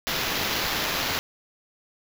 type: noise with sample-and-hold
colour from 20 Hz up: violet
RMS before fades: -27 dBFS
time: 0.07-1.19 s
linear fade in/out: 0 ms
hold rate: 8820 Hz
effects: none